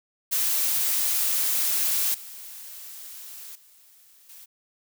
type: noise with level steps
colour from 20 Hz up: blue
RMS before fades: -24 / -41 / -55 / -46 dBFS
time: 0.31-4.46 s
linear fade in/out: 20 ms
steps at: 2.14 / 3.55 / 4.29 s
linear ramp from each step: 5 ms
effects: none